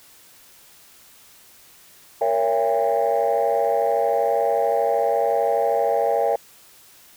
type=chord; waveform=sine; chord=A# diminished seventh; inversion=none; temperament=just; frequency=466.2 / 559.4 / 671.3 / 805.5 Hz; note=A#4 / C#5 / E5 / G5; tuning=0 / +16 / +31 / +47 cents; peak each=-22 dBFS; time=2.21-6.36 s; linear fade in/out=5 ms; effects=tanh soft clip ceiling -11 dBFS + white hiss -50 dBFS RMS until 7.16 s